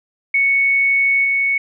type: tone with level steps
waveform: sine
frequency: 2217 Hz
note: C#7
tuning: in tune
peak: -12 / -14 dBFS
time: 0.34-1.58 s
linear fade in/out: 5 ms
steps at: 1.24 s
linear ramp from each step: 10 ms
effects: none